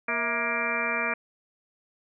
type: harmonic tone with a mistuned harmonic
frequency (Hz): 235.7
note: A#3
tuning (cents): +19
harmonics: 1 / 2 / 3 / 4 / 5 / 6 / 7 / 8 / 9 / 10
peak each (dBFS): -38 / -37 / -35 / -37 / -34 / -34 / -34 / -36 / -39 / -29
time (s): 0.08-1.14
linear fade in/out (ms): 5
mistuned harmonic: 3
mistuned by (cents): -130
effects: none